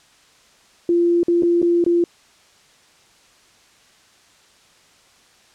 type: tone with dropouts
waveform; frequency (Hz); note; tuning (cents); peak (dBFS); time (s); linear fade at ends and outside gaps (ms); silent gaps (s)
sine; 344.4; F4; -24; -13; 0.89-2.04; 2; 1.232-1.282 / 1.424-1.432 / 1.618-1.627 / 1.841-1.863
effects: white hiss -53 dBFS RMS until 5.54 s + low-pass 7000 Hz 12 dB/octave